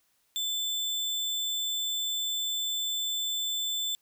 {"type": "tone with sample-and-hold", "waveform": "sine", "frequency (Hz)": 3520, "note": "A7", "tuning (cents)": 0, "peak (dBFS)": -28, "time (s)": [0.36, 3.95], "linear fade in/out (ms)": 0, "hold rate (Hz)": 11025, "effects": ["white hiss -71 dBFS RMS until 4.01 s"]}